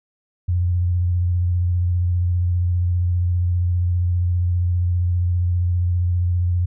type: tone with vibrato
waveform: sine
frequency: 88.5 Hz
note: F2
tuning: 23 cents sharp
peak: -16 dBFS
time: 0.48-6.66 s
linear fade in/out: 10 ms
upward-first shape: sine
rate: 15 Hz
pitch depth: 31 cents each way
effects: none